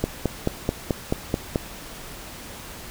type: click train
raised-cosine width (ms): 2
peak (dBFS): -7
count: 8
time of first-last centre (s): 0.04-1.558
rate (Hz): 4.61
effects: pink hiss -39 dBFS RMS until 2.9 s